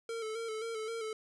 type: tone with vibrato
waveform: square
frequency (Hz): 447.1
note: A4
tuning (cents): +28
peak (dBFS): -37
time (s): 0.09-1.13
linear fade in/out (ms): 2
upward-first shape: square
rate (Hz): 3.8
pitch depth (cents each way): 43
effects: resampled to 24000 Hz + 13-bit